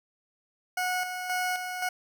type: tone with tremolo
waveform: 20% pulse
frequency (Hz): 731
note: F#5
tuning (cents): -21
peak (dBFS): -22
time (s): 0.77-1.89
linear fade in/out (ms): 5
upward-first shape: square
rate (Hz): 1.9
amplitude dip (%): 50
effects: none